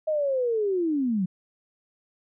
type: linear sweep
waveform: sine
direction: down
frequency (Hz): 634 to 174.61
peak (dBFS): -22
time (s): 0.07-1.26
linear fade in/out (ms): 10
effects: none